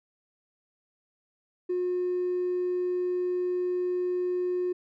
sine tone with hard clipping, 360 Hz, F#4, 47 cents flat, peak -26 dBFS, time 1.69-4.73 s, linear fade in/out 10 ms, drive 1 dB, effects none

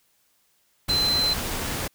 sine tone in noise, 4073 Hz, C8, 47 cents flat, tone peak -20 dBFS, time 0.89-1.34 s, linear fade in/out 10 ms, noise pink, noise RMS -29 dBFS, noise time 0.88-1.88 s, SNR +6 dB, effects white hiss -66 dBFS RMS until 1.94 s

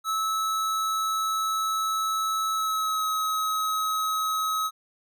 square tone with pitch glide, 1300 to 1276.9 Hz, E6 to D#6, -24 to +44 cents, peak -25 dBFS, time 0.04-4.71 s, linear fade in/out 50 ms, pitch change -32 cents, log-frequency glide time 2.53-3.06 s, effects none

